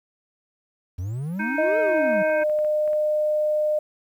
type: exponential two-way sweep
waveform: triangle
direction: up then down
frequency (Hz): 84.3 to 466.2 to 183.8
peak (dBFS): -24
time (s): 0.98-2.23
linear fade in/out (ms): 10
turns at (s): 1.79
type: harmonic tone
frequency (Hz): 312.9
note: D#4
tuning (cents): +10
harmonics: 1 / 3 / 5 / 7 / 8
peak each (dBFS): -33 / -33 / -27 / -35 / -38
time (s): 1.39-2.44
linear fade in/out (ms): 10
type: tone with pitch glide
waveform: sine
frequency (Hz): 622.3 to 606.7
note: D#5 to D#5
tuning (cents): 0 to -44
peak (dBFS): -19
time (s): 1.58-3.79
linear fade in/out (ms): 5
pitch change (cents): -44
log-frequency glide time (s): 2.29-2.4
type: clicks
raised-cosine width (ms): 0.5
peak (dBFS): -29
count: 10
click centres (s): 1.894 / 1.979 / 2.134 / 2.296 / 2.42 / 2.497 / 2.589 / 2.647 / 2.877 / 2.932
effects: 9-bit